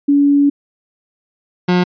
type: tone pair in turn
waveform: sine / 30% pulse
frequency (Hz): 284.6 / 179.29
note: C#4 / F3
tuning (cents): +46 / +46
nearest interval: minor sixth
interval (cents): 800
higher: first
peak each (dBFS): -8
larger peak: neither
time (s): 0.08-0.5 / 1.68-1.84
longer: first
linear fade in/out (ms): 10
effects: resampled to 11025 Hz